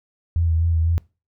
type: tone with vibrato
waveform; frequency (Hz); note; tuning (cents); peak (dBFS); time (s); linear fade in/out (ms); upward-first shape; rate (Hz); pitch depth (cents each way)
sine; 82.6; E2; +4; -16; 0.36-0.98; 0; sine; 4; 36
effects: noise-tail reverb RT60 0.3 s tail -23 dB re dry